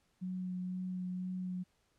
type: tone with vibrato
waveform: sine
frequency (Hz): 183.1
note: F#3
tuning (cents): -18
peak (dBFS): -36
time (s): 0.21-1.64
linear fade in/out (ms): 20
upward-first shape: sine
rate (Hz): 2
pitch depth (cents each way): 12
effects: pink hiss -75 dBFS RMS until 1.98 s + low-pass 10000 Hz 12 dB/octave